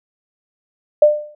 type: tone with exponential decay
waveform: sine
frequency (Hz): 598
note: D5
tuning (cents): +31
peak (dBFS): -3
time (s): 1.02-1.35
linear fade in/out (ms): 5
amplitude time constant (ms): 70
effects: none